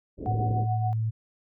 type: low-pass noise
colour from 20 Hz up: white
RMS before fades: -35 dBFS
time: 0.17-0.67 s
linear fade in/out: 50 ms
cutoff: 500 Hz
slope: 48 dB/octave
type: tone with tremolo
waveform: sine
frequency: 740 Hz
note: F#5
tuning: in tune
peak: -27 dBFS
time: 0.26-0.93 s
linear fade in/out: 0 ms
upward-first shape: sine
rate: 7 Hz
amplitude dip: 65%
type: tone with pitch glide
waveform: sine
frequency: 110 to 111.02 Hz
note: A2 to A2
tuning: 0 to +16 cents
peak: -24 dBFS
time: 0.27-1.11 s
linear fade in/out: 20 ms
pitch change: +16 cents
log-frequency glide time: 0.39-0.56 s
effects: none